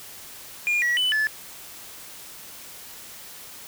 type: tone with pitch steps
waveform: sine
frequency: 2418 / 1928 / 2996 / 1732 Hz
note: D7 / B6 / F#7 / A6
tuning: +50 / -42 / +21 / -28 cents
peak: -17 dBFS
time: 0.67-1.27 s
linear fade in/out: 0 ms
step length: 150 ms
effects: tanh soft clip ceiling -19 dBFS + white hiss -42 dBFS RMS until 3.67 s